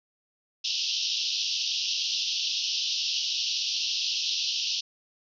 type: band-pass noise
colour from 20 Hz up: white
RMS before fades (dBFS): -29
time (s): 0.64-4.81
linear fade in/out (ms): 10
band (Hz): 2700 to 5800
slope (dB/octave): 96
effects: none